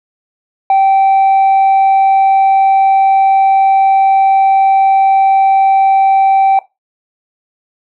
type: tone with tanh clipping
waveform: triangle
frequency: 777 Hz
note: G5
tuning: 16 cents flat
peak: -6 dBFS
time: 0.7-6.59 s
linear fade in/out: 2 ms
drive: 6 dB
effects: noise-tail reverb RT60 0.2 s tail -17 dB re dry